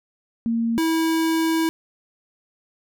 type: tone pair in turn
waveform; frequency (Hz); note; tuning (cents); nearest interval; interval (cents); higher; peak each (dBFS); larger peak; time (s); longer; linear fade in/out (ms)
sine / square; 230.2 / 324.7; A#3 / E4; -22 / -26; tritone; 596; second; -19; neither; 0.46-0.78 / 0.78-1.69; second; 0
effects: none